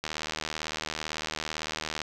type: click train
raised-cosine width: 0.2 ms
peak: -14 dBFS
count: 155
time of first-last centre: 0.04-2.017 s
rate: 77.9 Hz
effects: none